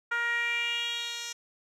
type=tone with band-pass filter sweep; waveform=10% pulse; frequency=471.6 Hz; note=A#4; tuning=20 cents sharp; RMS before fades=-31 dBFS; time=0.11-1.33 s; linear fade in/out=10 ms; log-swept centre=1500 to 5200 Hz; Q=3.8; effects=none